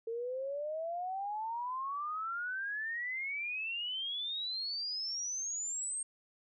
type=exponential sweep; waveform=sine; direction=up; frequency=449.3 to 8570 Hz; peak=-35 dBFS; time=0.07-6.03 s; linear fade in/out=5 ms; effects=none